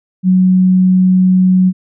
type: tone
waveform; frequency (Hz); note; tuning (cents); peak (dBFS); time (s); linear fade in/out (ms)
sine; 185; F#3; 0; -6; 0.23-1.73; 50
effects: none